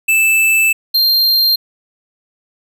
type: tone pair in turn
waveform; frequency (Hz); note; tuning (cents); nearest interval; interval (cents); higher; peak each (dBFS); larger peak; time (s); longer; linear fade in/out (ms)
square; 2637 / 4186; E7 / C8; 0 / 0; minor sixth; 800; second; -10; neither; 0.08-0.73 / 0.94-1.56; first; 10
effects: none